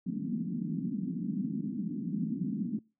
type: band-pass noise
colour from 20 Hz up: pink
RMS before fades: -34 dBFS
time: 0.06-2.79 s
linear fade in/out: 5 ms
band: 170 to 270 Hz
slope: 48 dB/octave
effects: noise-tail reverb RT60 0.3 s tail -24 dB re dry